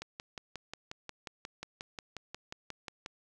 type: click train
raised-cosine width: 0.2 ms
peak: -23 dBFS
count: 18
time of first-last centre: 0.02-3.061 s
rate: 5.59 Hz
effects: none